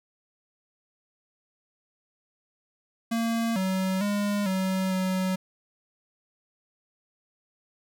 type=tone with pitch steps; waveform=square; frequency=229.2 / 188.7 / 204.6 / 188.8 / 186.9 Hz; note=A#3 / F#3 / G#3 / F#3 / F#3; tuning=-29 / +34 / -26 / +35 / +18 cents; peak=-25 dBFS; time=3.11-5.36 s; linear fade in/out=10 ms; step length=450 ms; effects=none